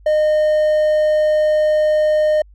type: tone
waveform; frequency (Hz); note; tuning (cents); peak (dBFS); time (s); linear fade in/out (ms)
triangle; 612; D#5; -29; -10; 0.06-2.42; 5
effects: added 50 Hz sine -42 dBFS peak until 2.54 s